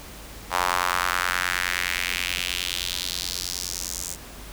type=tone with high-pass filter sweep; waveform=sawtooth; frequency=89.5 Hz; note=F2; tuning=43 cents sharp; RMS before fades=-27 dBFS; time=0.5-4.17 s; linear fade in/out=50 ms; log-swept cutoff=920 to 7200 Hz; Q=2.3; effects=added 50 Hz sine -42 dBFS peak until 4.52 s + pink hiss -42 dBFS RMS until 4.52 s